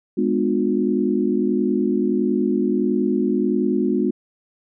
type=chord; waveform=sine; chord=G# diminished seventh; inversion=none; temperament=just; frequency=207.7 / 249.2 / 299 / 358.8 Hz; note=G#3 / B3 / D4 / F4; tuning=0 / +16 / +31 / +47 cents; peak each=-22 / -22 / -24 / -22 dBFS; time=0.17-4.11 s; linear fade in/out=10 ms; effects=none